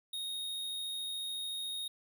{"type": "tone with amplitude modulation", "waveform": "square", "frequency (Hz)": 3729, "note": "A#7", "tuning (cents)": 0, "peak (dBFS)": -36, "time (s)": [0.13, 1.88], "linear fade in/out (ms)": 5, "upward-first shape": "sine", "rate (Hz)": 93.8, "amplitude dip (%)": 25, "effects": []}